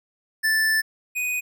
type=tone pair in turn; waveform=square; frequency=1760 / 2489 Hz; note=A6 / D#7; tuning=0 / 0 cents; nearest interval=tritone; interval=600 cents; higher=second; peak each=-19 / -24 dBFS; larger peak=first; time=0.43-0.82 / 1.15-1.41 s; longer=first; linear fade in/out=20 ms; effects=none